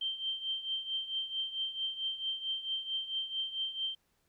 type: tone with tremolo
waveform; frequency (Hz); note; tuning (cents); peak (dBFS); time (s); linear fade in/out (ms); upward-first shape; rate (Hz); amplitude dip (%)
sine; 3136; G7; 0; -30; 0.01-3.95; 5; triangle; 4.5; 80
effects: pink hiss -75 dBFS RMS until 4.28 s